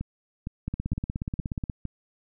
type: two click trains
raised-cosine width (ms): 5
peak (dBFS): -17 / -19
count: 18 / 5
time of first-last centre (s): 0.68-1.698 / 0.01-1.853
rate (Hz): 16.7 / 2.17
effects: none